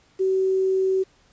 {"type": "tone with quantisation", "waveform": "sine", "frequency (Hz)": 379.8, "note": "F#4", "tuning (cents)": 45, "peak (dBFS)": -18, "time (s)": [0.19, 1.04], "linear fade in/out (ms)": 20, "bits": 8, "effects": ["pink hiss -59 dBFS RMS until 1.32 s", "resampled to 16000 Hz"]}